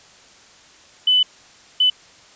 sine tone bursts at uneven times, 3002 Hz, F#7, 24 cents sharp, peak -12 dBFS, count 2, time 1.07-1.23 / 1.8-1.9 s, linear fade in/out 5 ms, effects white hiss -48 dBFS RMS until 2.35 s + resampled to 16000 Hz

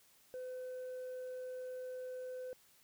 sine tone, 508 Hz, B4, 49 cents sharp, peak -39 dBFS, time 0.34-2.53 s, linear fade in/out 0 ms, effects tanh soft clip ceiling -41 dBFS + white hiss -67 dBFS RMS until 2.83 s

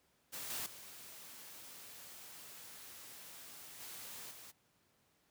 white noise with level steps, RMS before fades -45 / -41 / -53 / -49 / -54 dBFS, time 0.32-4.52 s, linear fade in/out 20 ms, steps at 0.5 / 0.66 / 3.8 / 4.31 s, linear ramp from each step 2 ms, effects pink hiss -74 dBFS RMS until 5.3 s + high-pass 80 Hz 12 dB/octave

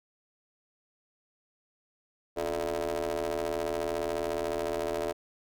25% pulse ring-modulated tone, 79.7 Hz, D#2, 42 cents sharp, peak -23 dBFS, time 2.36-5.13 s, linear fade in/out 20 ms, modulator 511 Hz, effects none

